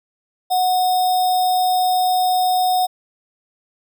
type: tone with sample-and-hold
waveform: sine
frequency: 734 Hz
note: F#5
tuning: 14 cents flat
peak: -14 dBFS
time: 0.5-2.87 s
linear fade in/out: 20 ms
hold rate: 4410 Hz
effects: none